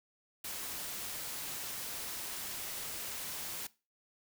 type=noise; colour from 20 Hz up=white; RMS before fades=-41 dBFS; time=0.44-3.67 s; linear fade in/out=5 ms; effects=noise-tail reverb RT60 0.3 s tail -20 dB re dry